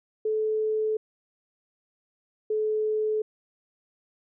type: tone pair in turn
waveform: sine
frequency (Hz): 433.6 / 430.6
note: A4 / A4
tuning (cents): -25 / -37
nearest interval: unison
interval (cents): 12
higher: first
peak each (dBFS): -23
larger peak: neither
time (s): 0.25-0.97 / 2.5-3.22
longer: neither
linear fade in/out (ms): 5
effects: none